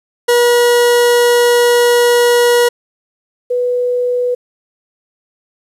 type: tone pair in turn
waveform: 40% pulse / sine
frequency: 481.2 / 492.7 Hz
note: B4 / B4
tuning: -45 / -4 cents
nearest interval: unison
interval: 41 cents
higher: second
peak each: -7 / -12 dBFS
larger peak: first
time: 0.28-2.69 / 3.5-4.35 s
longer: first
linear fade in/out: 10 ms
effects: resampled to 32000 Hz + 8-bit